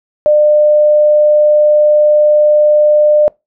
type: tone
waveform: sine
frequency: 600 Hz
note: D5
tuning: 37 cents sharp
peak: -5 dBFS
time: 0.26-3.28 s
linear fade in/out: 0 ms
effects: noise-tail reverb RT60 0.2 s tail -24 dB re dry